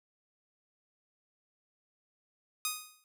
5% pulse tone with exponential decay, 1244.5 Hz, D#6, in tune, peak -17 dBFS, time 2.65-3.04 s, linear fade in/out 1 ms, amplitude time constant 83 ms, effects none

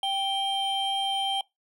triangle tone pair together, 784 / 3151 Hz, G5 / G7, 0 / +8 cents, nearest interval 2 octaves, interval 2408 cents, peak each -26 / -26 dBFS, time 0.03-1.41 s, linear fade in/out 2 ms, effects noise-tail reverb RT60 0.2 s tail -23 dB re dry

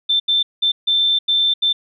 sine tone bursts at uneven times, 3555 Hz, A7, 17 cents sharp, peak -13 dBFS, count 6, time 0.09-0.2 / 0.28-0.43 / 0.62-0.72 / 0.87-1.19 / 1.28-1.54 / 1.62-1.73 s, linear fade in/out 10 ms, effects none

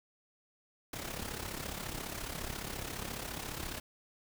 pink noise with amplitude modulation, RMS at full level -38 dBFS, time 0.93-3.8 s, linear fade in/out 5 ms, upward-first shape sine, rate 34.5 Hz, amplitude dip 65%, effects none

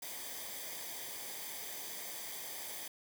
white noise with comb filter, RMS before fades -44 dBFS, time 0.02-2.88 s, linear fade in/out 5 ms, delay 0.73 ms, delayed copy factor -0.65, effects none

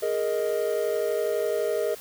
triangle chord, Ab suspended second, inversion none, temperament just, 415.3 / 467.2 / 623 Hz, Ab4 / Bb4 / Eb5, 0 / +4 / +2 cents, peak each -26 dBFS, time 0.02-1.95 s, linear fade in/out 10 ms, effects white hiss -44 dBFS RMS until 2 s

